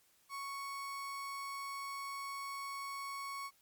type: tone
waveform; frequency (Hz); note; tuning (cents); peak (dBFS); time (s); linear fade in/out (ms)
35% pulse; 1109; C#6; 0; -39; 0.29-3.51; 50
effects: white hiss -70 dBFS RMS until 3.61 s + MP3 96 kbps